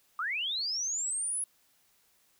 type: linear sweep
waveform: sine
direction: up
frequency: 1164 to 10560 Hz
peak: -30 dBFS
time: 0.19-1.44 s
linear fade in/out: 2 ms
effects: white hiss -68 dBFS RMS until 2.39 s